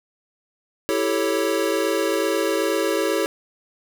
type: chord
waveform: square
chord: A dominant seventh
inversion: second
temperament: equal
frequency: 329.6 / 392 / 440 / 554.4 Hz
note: E4 / G4 / A4 / C#5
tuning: 0 / 0 / 0 / 0 cents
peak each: -26 dBFS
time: 0.89-3.26 s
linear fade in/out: 0 ms
effects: none